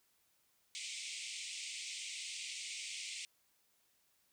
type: band-pass noise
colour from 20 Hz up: pink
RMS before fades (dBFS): -45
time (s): 0.75-3.25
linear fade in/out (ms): 0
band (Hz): 2100 to 9000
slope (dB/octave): 96
effects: white hiss -75 dBFS RMS until 4.32 s